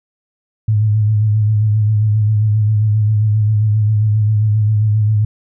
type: tone with vibrato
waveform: sine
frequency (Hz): 106.8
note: G#2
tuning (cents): +49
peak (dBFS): -10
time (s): 0.68-5.25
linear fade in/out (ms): 5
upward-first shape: sine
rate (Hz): 7.5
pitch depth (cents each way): 43
effects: none